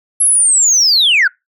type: linear sweep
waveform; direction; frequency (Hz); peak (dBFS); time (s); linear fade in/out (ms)
sine; down; 11175 to 1396.9; -6; 0.2-1.28; 10
effects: noise-tail reverb RT60 0.2 s tail -25 dB re dry + tanh soft clip ceiling -5 dBFS